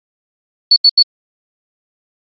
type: tone bursts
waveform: sine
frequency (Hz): 4435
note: C#8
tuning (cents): 0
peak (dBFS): -4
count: 3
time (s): 0.71-1.027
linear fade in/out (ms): 5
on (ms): 53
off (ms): 79
effects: Opus 48 kbps